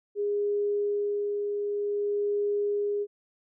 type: tone with tremolo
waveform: sine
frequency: 410.2 Hz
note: G#4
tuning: 21 cents flat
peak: -24 dBFS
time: 0.15-3.07 s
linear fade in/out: 50 ms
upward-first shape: sine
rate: 0.54 Hz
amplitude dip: 30%
effects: none